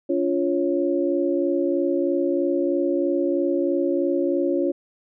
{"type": "tone cluster", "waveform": "sine", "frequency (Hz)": [284.4, 347.5, 552], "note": ["C#4", "F4", "C#5"], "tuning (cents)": [45, -9, -7], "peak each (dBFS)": [-24, -22, -25], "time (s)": [0.09, 4.72], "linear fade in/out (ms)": 10, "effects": []}